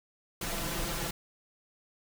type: noise with comb filter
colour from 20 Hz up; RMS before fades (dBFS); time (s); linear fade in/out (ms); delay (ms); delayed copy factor
pink; -34; 0.41-1.11; 5; 5.9; +1
effects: none